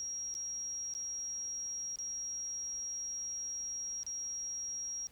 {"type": "tone with dropouts", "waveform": "sine", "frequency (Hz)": 5640, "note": "F8", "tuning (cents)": 16, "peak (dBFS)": -37, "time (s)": [0, 5.07], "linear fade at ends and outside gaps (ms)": 0, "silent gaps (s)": [[0.341, 0.351], [0.938, 0.95], [1.958, 1.987], [4.032, 4.065]], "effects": ["added 50 Hz sine -69 dBFS peak until 5.11 s", "pink hiss -64 dBFS RMS until 5.11 s"]}